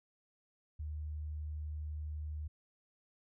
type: tone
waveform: sine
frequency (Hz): 76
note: D#2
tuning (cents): -40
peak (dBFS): -38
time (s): 0.79-2.48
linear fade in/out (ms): 10
effects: none